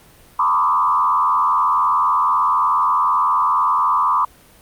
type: tone with frequency modulation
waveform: sine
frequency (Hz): 1089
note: C#6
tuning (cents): -31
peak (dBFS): -13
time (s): 0.39-4.25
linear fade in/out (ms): 5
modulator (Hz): 83.9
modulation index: 1.6
effects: pink hiss -48 dBFS RMS until 4.61 s + Opus 32 kbps